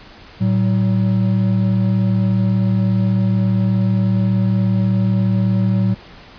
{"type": "tone pair together", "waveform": "triangle", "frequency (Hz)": [112.3, 188.87], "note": ["A2", "F#3"], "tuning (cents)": [36, 36], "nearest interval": "major sixth", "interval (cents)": 900, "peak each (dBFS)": -14, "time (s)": [0.4, 5.95], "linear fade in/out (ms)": 20, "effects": ["pink hiss -41 dBFS RMS until 6.38 s", "resampled to 11025 Hz"]}